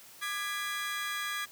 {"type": "chord", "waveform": "30% pulse", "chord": "G# diminished", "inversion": "second", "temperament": "just", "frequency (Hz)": [1196.1, 1661.2, 1993.5], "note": ["D6", "G#6", "B6"], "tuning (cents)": [31, 0, 16], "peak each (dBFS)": [-35, -33, -38], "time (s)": [0.21, 1.46], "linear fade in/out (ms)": 20, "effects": ["white hiss -53 dBFS RMS until 1.51 s", "high-pass 60 Hz 12 dB/octave"]}